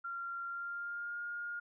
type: tone with pitch glide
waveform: sine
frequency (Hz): 1381 to 1419.8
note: F6 to F6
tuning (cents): -20 to +28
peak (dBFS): -38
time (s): 0.04-1.6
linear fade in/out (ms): 10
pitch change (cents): +48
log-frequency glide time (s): 0.45-1.19
effects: none